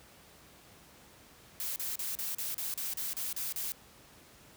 blue noise bursts, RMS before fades -36 dBFS, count 11, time 1.6-3.72 s, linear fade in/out 0 ms, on 160 ms, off 36 ms, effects pink hiss -57 dBFS RMS until 4.56 s + high-pass 60 Hz 12 dB/octave

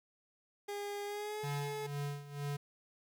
30% pulse tone with pitch glide, 407.6 to 429.6 Hz, G#4 to A4, -32 to -41 cents, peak -36 dBFS, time 0.68-1.87 s, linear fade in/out 10 ms, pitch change +91 cents, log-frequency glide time 1.05-1.46 s
square tone with tremolo, 143.6 Hz, D3, 39 cents flat, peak -36 dBFS, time 1.43-2.57 s, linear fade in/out 10 ms, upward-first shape sine, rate 2.1 Hz, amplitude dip 80%
effects 12-bit

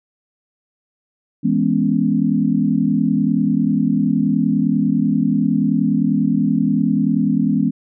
sine chord, C# minor seventh, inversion first, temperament equal, 164.81 / 207.7 / 246.9 / 277.2 Hz, E3 / G#3 / B3 / C#4, 0 / 0 / 0 / 0 cents, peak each -21 / -18 / -19 / -20 dBFS, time 1.43-7.71 s, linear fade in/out 20 ms, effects none

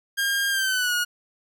sawtooth tone with pitch glide, 1612 to 1444.4 Hz, G6 to F#6, +48 to -42 cents, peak -18 dBFS, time 0.17-1.05 s, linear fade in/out 20 ms, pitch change -190 cents, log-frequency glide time 0.5-0.94 s, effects none

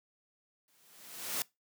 white noise with exponential growth, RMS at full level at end -32 dBFS, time 0.68-1.42 s, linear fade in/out 1 ms, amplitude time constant 160 ms, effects noise-tail reverb RT60 0.2 s tail -22 dB re dry + high-pass 150 Hz 12 dB/octave

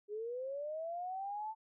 sine linear sweep, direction up, 405.1 to 889 Hz, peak -38 dBFS, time 0.08-1.55 s, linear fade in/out 50 ms, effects none

